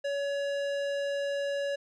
sine tone with tanh clipping, 564 Hz, C#5, 30 cents sharp, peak -31 dBFS, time 0.04-1.76 s, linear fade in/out 10 ms, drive 17 dB, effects none

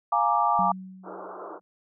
sine chord, Bb dominant seventh, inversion second, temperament equal with one note detuned, 698.5 / 833 / 932.3 / 1174.7 Hz, F5 / Ab5 / Bb5 / D6, 0 / +5 / 0 / 0 cents, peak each -27 / -25 / -26 / -24 dBFS, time 0.12-0.72 s, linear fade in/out 5 ms
sine tone with exponential decay, 187.6 Hz, F#3, 24 cents sharp, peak -28 dBFS, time 0.59-1.61 s, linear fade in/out 0 ms, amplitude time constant 220 ms
pink band-pass noise, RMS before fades -39 dBFS, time 1.03-1.6 s, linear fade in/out 50 ms, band 310 to 1400 Hz, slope 96 dB/octave
effects none

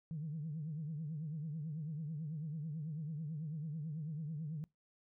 sine tone with vibrato, 154.5 Hz, D#3, 12 cents flat, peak -38 dBFS, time 0.11-4.64 s, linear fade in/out 0 ms, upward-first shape triangle, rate 9.1 Hz, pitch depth 150 cents each way, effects noise-tail reverb RT60 0.2 s tail -25 dB re dry + tanh soft clip ceiling -34 dBFS

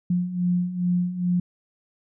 sine beating tone pair, 176.3 / 178.7 Hz, F3 / F3, +17 / +40 cents, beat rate 2.4 Hz, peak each -27 / -22 dBFS, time 0.1-1.4 s, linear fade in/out 5 ms, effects none

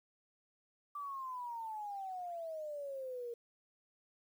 sine exponential sweep, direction down, 1174.7 to 466.2 Hz, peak -40 dBFS, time 0.95-3.34 s, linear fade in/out 5 ms, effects 11-bit

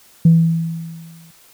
sine tone with exponential decay, 164.81 Hz, E3, in tune, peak -4 dBFS, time 0.25-1.31 s, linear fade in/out 5 ms, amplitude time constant 230 ms, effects tanh soft clip ceiling -2 dBFS + white hiss -49 dBFS RMS until 1.53 s

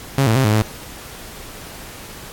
sawtooth tone with pitch steps, 136.9 / 111.8 / 132.8 / 106.4 / 108.5 Hz, C#3 / A2 / C3 / G#2 / A2, -21 / +28 / +26 / +42 / -24 cents, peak -9 dBFS, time 0.18-0.62 s, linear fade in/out 0 ms, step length 88 ms, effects pink hiss -36 dBFS RMS until 2.32 s + AAC 64 kbps

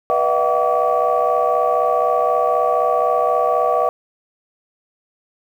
sine tone cluster, 488.1 / 612 / 676 / 751 / 1144 Hz, B4 / D#5 / E5 / F#5 / D6, -20 / -29 / +43 / +26 / -46 cents, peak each -20 dBFS, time 0.1-3.89 s, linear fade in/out 0 ms, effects tanh soft clip ceiling -5 dBFS + 8-bit

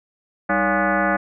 sine tone with frequency modulation, 452.3 Hz, A4, 48 cents sharp, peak -16 dBFS, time 0.49-1.17 s, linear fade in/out 10 ms, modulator 255 Hz, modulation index 5.3, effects none

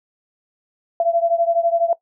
sine beating tone pair, 672 / 684 Hz, E5 / F5, +33 / -36 cents, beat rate 12 Hz, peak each -17 / -20 dBFS, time 1-1.93 s, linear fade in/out 2 ms, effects noise-tail reverb RT60 0.1 s tail -18 dB re dry

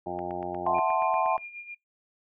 harmonic tone, 89 Hz, F2, 33 cents sharp, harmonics 1 / 2 / 3 / 4 / 5 / 6 / 7 / 8 / 9 / 10, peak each -48 / -42 / -44 / -36 / -47 / -48 / -38 / -40 / -36 / -46 dBFS, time 0.06-0.8 s, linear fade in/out 5 ms
click train, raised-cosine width 0.5 ms, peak -29 dBFS, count 11, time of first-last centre 0.19-1.379 s, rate 8.41 Hz
sine chord, F# half-diminished seventh, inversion third, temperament equal, 659.3 / 740 / 880 / 1046.5 Hz, E5 / F#5 / A5 / C6, 0 / 0 / 0 / 0 cents, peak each -28 dBFS, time 0.66-1.37 s, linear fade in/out 5 ms
sine tone with tremolo, 2409 Hz, D7, 43 cents sharp, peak -36 dBFS, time 0.74-1.75 s, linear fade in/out 10 ms, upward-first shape sine, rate 7.4 Hz, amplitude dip 65%
effects noise-tail reverb RT60 0.2 s tail -24 dB re dry

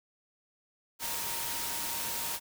sine tone in noise, 932.3 Hz, A#5, in tune, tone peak -44 dBFS, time 0.99-2.4 s, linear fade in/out 50 ms, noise white, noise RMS -35 dBFS, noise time 0.99-2.4 s, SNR -12 dB, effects none

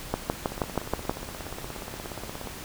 two click trains, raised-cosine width 1 ms, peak -22 / -10 dBFS, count 34 / 7, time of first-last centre 0.52-2.473 / 0.14-1.095 s, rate 16.9 / 6.28 Hz, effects pink hiss -40 dBFS RMS until 2.64 s

